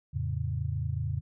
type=chord; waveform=sine; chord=F augmented; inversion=none; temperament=equal with one note detuned; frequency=85.21 / 110 / 138.59 Hz; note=F2 / A2 / C#3; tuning=-42 / 0 / 0 cents; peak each=-33 dBFS; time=0.13-1.21 s; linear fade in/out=20 ms; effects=none